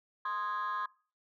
sine chord, Ab major, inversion first, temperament equal with one note detuned, 1046.5 / 1244.5 / 1656.4 Hz, C6 / Eb6 / Ab6, 0 / 0 / -5 cents, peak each -33 / -36 / -39 dBFS, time 0.25-0.86 s, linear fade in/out 5 ms, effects noise-tail reverb RT60 0.4 s tail -23 dB re dry + tanh soft clip ceiling -28 dBFS

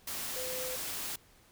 sine tone in noise, 510 Hz, C5, 44 cents flat, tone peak -39 dBFS, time 0.36-0.76 s, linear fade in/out 5 ms, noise white, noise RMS -38 dBFS, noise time 0.07-1.16 s, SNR -4 dB, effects pink hiss -62 dBFS RMS until 1.51 s

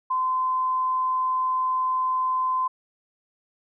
sine tone, 1029 Hz, C6, 29 cents flat, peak -21 dBFS, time 0.1-2.68 s, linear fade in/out 10 ms, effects none

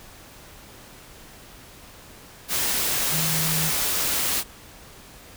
sine tone in noise, 158.8 Hz, D#3, 36 cents sharp, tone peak -27 dBFS, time 3.1-3.73 s, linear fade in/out 50 ms, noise white, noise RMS -24 dBFS, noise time 2.48-4.44 s, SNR -6 dB, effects pink hiss -46 dBFS RMS until 5.36 s

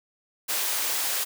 white high-pass noise, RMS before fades -27 dBFS, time 0.48-1.25 s, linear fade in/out 20 ms, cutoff 450 Hz, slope 12 dB/octave, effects none

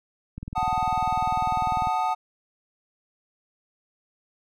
click train, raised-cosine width 5 ms, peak -22 dBFS, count 31, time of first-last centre 0.38-1.873 s, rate 20.1 Hz
triangle chord, D# diminished, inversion first, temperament equal, 740 / 880 / 1244.5 Hz, F#5 / A5 / D#6, 0 / 0 / 0 cents, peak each -24 / -24 / -27 dBFS, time 0.55-2.15 s, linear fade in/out 20 ms
effects none

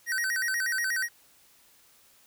square tone with vibrato, 1700 Hz, G#6, 40 cents sharp, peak -27 dBFS, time 0.06-1.09 s, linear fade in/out 50 ms, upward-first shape square, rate 8.3 Hz, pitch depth 180 cents each way, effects white hiss -60 dBFS RMS until 2.26 s

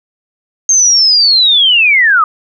sine linear sweep, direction down, 6430 to 1200 Hz, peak -5 dBFS, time 0.69-2.24 s, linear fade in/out 2 ms, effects none

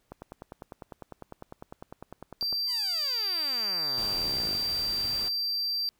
click train, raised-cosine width 1 ms, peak -26 dBFS, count 25, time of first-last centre 0.12-2.527 s, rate 9.97 Hz
triangle tone, 4698 Hz, D8, in tune, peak -26 dBFS, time 2.41-5.89 s, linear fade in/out 0 ms
5% pulse exponential sweep, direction down, 1089 to 43.34 Hz, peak -28 dBFS, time 2.66-4.6 s, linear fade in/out 50 ms
pink noise, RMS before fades -41 dBFS, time 3.97-5.29 s, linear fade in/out 10 ms
effects pink hiss -72 dBFS RMS until 5.99 s

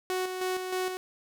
sawtooth tone with tremolo, 370 Hz, F#4, in tune, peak -24 dBFS, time 0.1-0.97 s, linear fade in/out 0 ms, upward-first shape square, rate 3.2 Hz, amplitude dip 45%, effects none

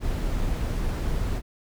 brown noise, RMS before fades -26 dBFS, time 0-1.42 s, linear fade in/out 50 ms, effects none

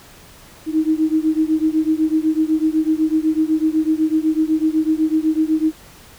sine beating tone pair, 311.1 / 319.1 Hz, D#4 / D#4, 0 / +44 cents, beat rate 8 Hz, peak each -17 / -18 dBFS, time 0.66-5.73 s, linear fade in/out 50 ms, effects pink hiss -44 dBFS RMS until 6.18 s

